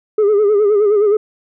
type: tone with vibrato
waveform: sine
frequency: 415.3 Hz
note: G#4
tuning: in tune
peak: -7 dBFS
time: 0.18-1.17 s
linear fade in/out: 5 ms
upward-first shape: sine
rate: 9.6 Hz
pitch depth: 75 cents each way
effects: tanh soft clip ceiling -8 dBFS